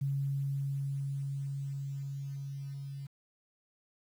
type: tone with level ramp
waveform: sine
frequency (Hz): 138.59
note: C#3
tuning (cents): 0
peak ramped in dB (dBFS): -29 to -39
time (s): 0.01-3.07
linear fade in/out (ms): 10
effects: 10-bit